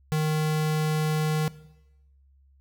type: tone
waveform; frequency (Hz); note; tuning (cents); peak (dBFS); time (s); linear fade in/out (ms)
square; 154.7; D#3; -10; -23; 0.12-1.48; 0
effects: noise-tail reverb RT60 0.9 s tail -18 dB re dry + added 68 Hz sine -56 dBFS peak until 2.6 s